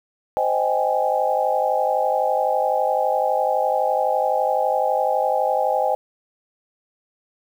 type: chord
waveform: sine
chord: Ab major seventh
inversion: first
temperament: just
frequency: 519.1 / 623 / 778.7 / 830.6 Hz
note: C5 / Eb5 / G5 / Ab5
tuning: -14 / +2 / -12 / 0 cents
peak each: -23 dBFS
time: 0.37-5.95 s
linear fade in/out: 0 ms
effects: 8-bit